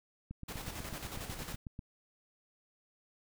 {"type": "click train", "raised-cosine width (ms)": 5, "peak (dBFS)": -30, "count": 13, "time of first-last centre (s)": [0.31, 1.791], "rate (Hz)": 8.1}
{"type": "noise with tremolo", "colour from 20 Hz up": "pink", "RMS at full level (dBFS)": -42, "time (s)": [0.48, 1.56], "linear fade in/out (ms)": 10, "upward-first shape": "square", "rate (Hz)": 11, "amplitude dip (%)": 45}
{"effects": []}